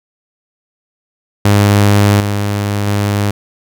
sawtooth tone with level steps, 102.1 Hz, G#2, 29 cents flat, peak -3 / -10 / -8 dBFS, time 1.45-3.31 s, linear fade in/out 5 ms, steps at 2.2 / 2.87 s, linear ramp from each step 2 ms, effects none

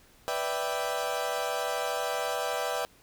30% pulse chord, E minor seventh, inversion second, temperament equal, 493.9 / 587.3 / 659.3 / 784 Hz, B4 / D5 / E5 / G5, 0 / 0 / 0 / 0 cents, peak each -32 dBFS, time 0.28-2.85 s, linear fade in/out 0 ms, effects pink hiss -59 dBFS RMS until 3.02 s

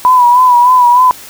sine tone with vibrato, 987.8 Hz, B5, in tune, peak -3 dBFS, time 0.05-1.11 s, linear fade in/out 0 ms, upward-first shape sine, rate 3.3 Hz, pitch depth 50 cents each way, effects white hiss -32 dBFS RMS until 1.29 s

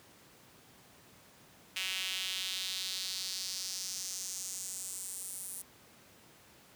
sawtooth tone with high-pass filter sweep, 187.5 Hz, F#3, 23 cents sharp, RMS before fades -39 dBFS, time 1.76-5.62 s, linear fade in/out 5 ms, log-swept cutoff 2700 to 10000 Hz, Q 2.6, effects pink hiss -59 dBFS RMS until 6.75 s + high-pass 100 Hz 12 dB/octave

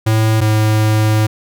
square tone pair in turn, 110 / 108.11 Hz, A2 / A2, 0 / -30 cents, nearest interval unison, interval 30 cents, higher first, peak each -11 dBFS, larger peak neither, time 0.06-0.41 / 0.41-1.27 s, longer second, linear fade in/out 10 ms, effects none

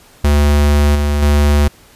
square tone with level steps, 73 Hz, D2, 10 cents flat, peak -9 / -13 / -9 dBFS, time 0.24-1.68 s, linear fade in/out 5 ms, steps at 0.95 / 1.22 s, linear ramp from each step 5 ms, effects pink hiss -45 dBFS RMS until 1.95 s + resampled to 32000 Hz

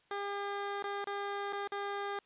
15% pulse tone with dropouts, 402.9 Hz, G4, 48 cents sharp, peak -29 dBFS, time 0.11-2.19 s, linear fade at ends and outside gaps 2 ms, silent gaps 0.825-0.84 / 1.043-1.071 / 1.526-1.531 / 1.675-1.72 s, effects white hiss -69 dBFS RMS until 2.25 s + resampled to 8000 Hz

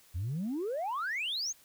sine exponential sweep, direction up, 78.8 to 6800 Hz, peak -30 dBFS, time 0.14-1.53 s, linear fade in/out 20 ms, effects tanh soft clip ceiling -29 dBFS + white hiss -61 dBFS RMS until 1.64 s

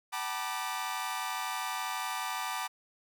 sawtooth tone cluster, 760 / 879 / 971 / 1187 Hz, F#5 / A5 / B5 / D6, +46 / -2 / -30 / +18 cents, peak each -36 / -36 / -35 / -34 dBFS, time 0.12-2.68 s, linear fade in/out 20 ms, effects none

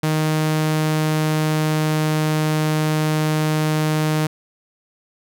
sawtooth tone with pitch glide, 155.56 to 154.66 Hz, D#3 to D#3, 0 to -10 cents, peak -13 dBFS, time 0.03-4.27 s, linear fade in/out 5 ms, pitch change -10 cents, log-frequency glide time 0.37-2.36 s, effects none

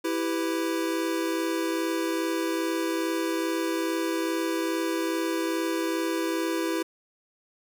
square chord, E minor, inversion none, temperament equal with one note detuned, 329.6 / 392 / 497.9 Hz, E4 / G4 / B4, 0 / 0 / +14 cents, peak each -28 / -33 / -34 dBFS, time 0.04-6.83 s, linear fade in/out 10 ms, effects none

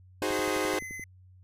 click train, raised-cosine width 3 ms, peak -31 dBFS, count 10, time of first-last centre 0.22-0.996 s, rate 11.6 Hz
sawtooth chord, Ab dominant seventh, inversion second, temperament equal, 311.1 / 370 / 415.3 / 523.3 Hz, Eb4 / Gb4 / Ab4 / C5, 0 / 0 / 0 / 0 cents, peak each -29 dBFS, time 0.22-0.79 s, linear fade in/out 2 ms
square tone with tremolo, 2043 Hz, C7, 42 cents flat, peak -37 dBFS, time 0.32-1.04 s, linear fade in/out 2 ms, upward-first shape triangle, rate 10 Hz, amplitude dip 30%
effects added 92 Hz sine -52 dBFS peak until 1.43 s + resampled to 32000 Hz

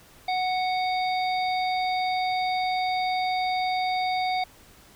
harmonic tone with a mistuned harmonic, 740 Hz, F#5, in tune, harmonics 1 / 3 / 5 / 6, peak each -24 / -32 / -36 / -38 dBFS, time 0.28-4.44 s, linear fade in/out 5 ms, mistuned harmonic 6, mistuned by +83 cents, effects pink hiss -53 dBFS RMS until 4.95 s

